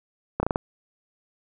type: slowing click train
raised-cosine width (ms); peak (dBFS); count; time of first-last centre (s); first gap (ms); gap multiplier
1; -9; 5; 0.4-0.559; 30; 1.19
effects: none